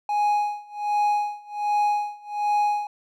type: tone with tremolo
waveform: triangle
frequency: 830.6 Hz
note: G#5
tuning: in tune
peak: -16 dBFS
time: 0.09-2.87 s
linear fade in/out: 2 ms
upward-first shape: sine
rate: 1.3 Hz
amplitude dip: 95%
effects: none